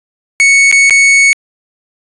45% pulse tone with dropouts, 2217 Hz, C#7, in tune, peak -4 dBFS, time 0.4-1.33 s, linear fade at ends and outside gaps 0 ms, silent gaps 0.714-0.725 / 0.897-0.907 s, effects resampled to 22050 Hz

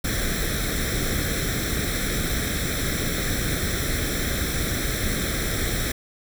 pink noise with comb filter, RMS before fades -25 dBFS, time 0.04-5.92 s, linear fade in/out 5 ms, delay 0.53 ms, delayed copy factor +0.85, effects none

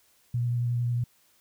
sine tone with vibrato, 120.5 Hz, B2, 42 cents flat, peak -24 dBFS, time 0.34-1.04 s, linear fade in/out 5 ms, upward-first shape sine, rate 11 Hz, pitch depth 15 cents each way, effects white hiss -64 dBFS RMS until 1.4 s

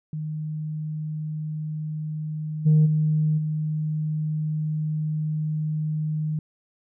sine tone with level steps, 154.2 Hz, D#3, 15 cents flat, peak -27 / -12 / -18 / -23 dBFS, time 0.13-6.39 s, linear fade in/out 2 ms, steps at 2.65 / 2.85 / 3.37 s, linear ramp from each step 20 ms, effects tanh soft clip ceiling -11 dBFS

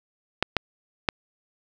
clicks, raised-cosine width 0.3 ms, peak -4 dBFS, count 3, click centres 0.426 / 0.567 / 1.088 s, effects none

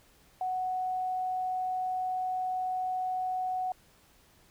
sine tone, 741 Hz, F#5, 2 cents sharp, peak -29 dBFS, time 0.41-3.72 s, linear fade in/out 2 ms, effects pink hiss -62 dBFS RMS until 4.5 s

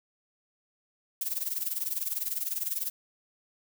violet noise with tremolo, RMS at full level -29 dBFS, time 1.21-2.9 s, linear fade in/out 2 ms, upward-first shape sine, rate 20 Hz, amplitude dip 80%, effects none

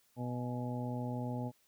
harmonic tone with a mistuned harmonic, 123.47 Hz, B2, in tune, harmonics 1 / 2 / 3 / 4 / 5 / 6 / 7, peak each -38 / -39 / -51 / -47 / -47 / -56 / -46 dBFS, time 0.16-1.52 s, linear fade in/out 50 ms, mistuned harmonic 7, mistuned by -41 cents, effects white hiss -71 dBFS RMS until 1.67 s

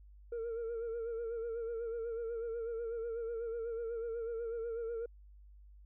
sine tone with vibrato, 461.1 Hz, A#4, 19 cents flat, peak -34 dBFS, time 0.32-5.06 s, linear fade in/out 5 ms, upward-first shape sine, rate 8.1 Hz, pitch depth 52 cents each way, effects tanh soft clip ceiling -35 dBFS + added 50 Hz sine -54 dBFS peak until 5.85 s

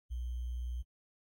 sine tone with sample-and-hold, 60.7 Hz, B1, 29 cents flat, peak -35 dBFS, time 0.1-0.83 s, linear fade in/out 20 ms, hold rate 3150 Hz, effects AAC 48 kbps

